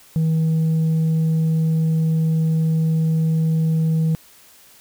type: tone with tanh clipping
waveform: sine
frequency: 160.3 Hz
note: E3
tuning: 48 cents flat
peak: -16 dBFS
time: 0.16-4.15 s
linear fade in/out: 0 ms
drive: 2 dB
effects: white hiss -49 dBFS RMS until 4.8 s